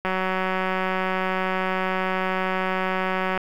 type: click train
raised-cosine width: 0.5 ms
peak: -10 dBFS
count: 623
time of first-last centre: 0.05-3.376 s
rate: 187 Hz
effects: 8-bit